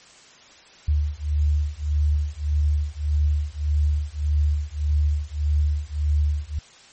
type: beating tone pair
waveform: sine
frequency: 73.42 / 75.12 Hz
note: D2 / D2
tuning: 0 / +40 cents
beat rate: 1.7 Hz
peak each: -22 dBFS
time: 0.88-6.59 s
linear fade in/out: 5 ms
effects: white hiss -49 dBFS RMS until 6.92 s + MP3 32 kbps